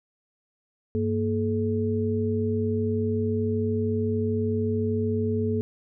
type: tone cluster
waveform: sine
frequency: 99.3 / 232.6 / 428 Hz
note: G2 / A#3 / A4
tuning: +23 / -4 / -48 cents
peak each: -27 dBFS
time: 0.95-5.61 s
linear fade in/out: 0 ms
effects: none